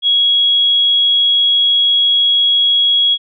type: tone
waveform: sine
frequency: 3322 Hz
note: G#7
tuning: in tune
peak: -9 dBFS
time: 0.02-3.18 s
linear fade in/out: 50 ms
effects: none

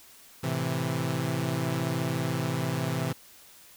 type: chord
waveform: sawtooth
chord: A minor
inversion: none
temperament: equal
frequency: 110 / 130.81 / 164.81 Hz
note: A2 / C3 / E3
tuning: 0 / 0 / 0 cents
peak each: -32 / -26 / -27 dBFS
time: 0.43-3.13 s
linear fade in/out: 10 ms
effects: white hiss -53 dBFS RMS until 3.76 s

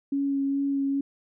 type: tone with vibrato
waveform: sine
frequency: 277.2 Hz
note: C#4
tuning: in tune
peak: -23 dBFS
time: 0.12-1.01 s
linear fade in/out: 5 ms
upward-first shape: sine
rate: 2.4 Hz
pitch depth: 13 cents each way
effects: none

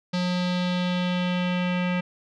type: tone with low-pass filter sweep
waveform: square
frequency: 179.6 Hz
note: F3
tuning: 49 cents sharp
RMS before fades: -25 dBFS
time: 0.13-2.01 s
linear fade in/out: 10 ms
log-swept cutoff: 4500 to 2500 Hz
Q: 2.8
effects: none

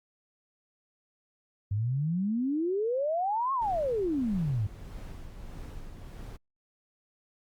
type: exponential two-way sweep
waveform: sine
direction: up then down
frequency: 97.3 to 1106 to 97.3 Hz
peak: -26 dBFS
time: 1.71-4.67 s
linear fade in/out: 5 ms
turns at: 3.53 s
type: noise with tremolo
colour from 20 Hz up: brown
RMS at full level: -40 dBFS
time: 3.61-6.37 s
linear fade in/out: 10 ms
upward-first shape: triangle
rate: 1.6 Hz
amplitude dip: 45%
effects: Opus 48 kbps

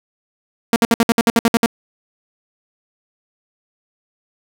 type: tone bursts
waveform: sawtooth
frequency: 231.2 Hz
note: A#3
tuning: 14 cents flat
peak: -6 dBFS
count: 11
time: 0.73-1.661 s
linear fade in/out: 2 ms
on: 31 ms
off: 59 ms
effects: none

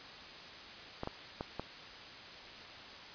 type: clicks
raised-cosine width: 1 ms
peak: -23 dBFS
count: 4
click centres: 1.034 / 1.074 / 1.409 / 1.596 s
effects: white hiss -49 dBFS RMS until 3.14 s + resampled to 11025 Hz

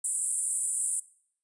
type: band-pass noise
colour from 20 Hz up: white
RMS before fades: -30 dBFS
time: 0.04-1 s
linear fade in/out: 5 ms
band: 7900 to 10000 Hz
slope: 96 dB/octave
effects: noise-tail reverb RT60 0.6 s tail -20 dB re dry + resampled to 24000 Hz

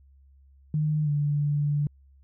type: tone with pitch glide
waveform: sine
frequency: 152.4 to 146.11 Hz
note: D#3 to D3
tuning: -36 to -9 cents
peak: -22 dBFS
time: 0.74-1.87 s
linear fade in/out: 2 ms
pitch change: -73 cents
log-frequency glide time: 1.04-1.09 s
effects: added 68 Hz sine -53 dBFS peak until 2.23 s

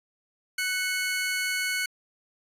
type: tone pair together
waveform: sawtooth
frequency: 1493 / 2197 Hz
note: F#6 / C#7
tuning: +15 / -16 cents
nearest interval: perfect fifth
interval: 669 cents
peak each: -26 / -25 dBFS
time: 0.58-1.86 s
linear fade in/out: 5 ms
effects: resampled to 32000 Hz

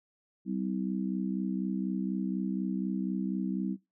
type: harmonic tone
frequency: 64.1 Hz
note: C2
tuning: 35 cents flat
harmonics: 3 / 4 / 5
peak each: -32 / -35 / -37 dBFS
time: 0.45-3.77 s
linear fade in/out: 50 ms
effects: noise-tail reverb RT60 0.2 s tail -18 dB re dry

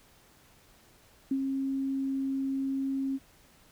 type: tone with ADSR envelope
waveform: sine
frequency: 269.9 Hz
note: C#4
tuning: 46 cents flat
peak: -24 dBFS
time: 1.31-3.19 s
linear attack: 5 ms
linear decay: 63 ms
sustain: -4 dB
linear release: 38 ms
effects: pink hiss -60 dBFS RMS until 3.71 s

